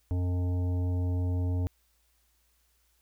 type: harmonic tone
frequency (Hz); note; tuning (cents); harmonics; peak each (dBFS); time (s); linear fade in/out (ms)
89.7; F2; +47; 1 / 3 / 5 / 7 / 9 / 10; -26 / -37 / -44 / -48 / -54 / -56; 0.11-1.67; 0
effects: added 58 Hz sine -70 dBFS peak until 3.01 s + white hiss -71 dBFS RMS until 3.01 s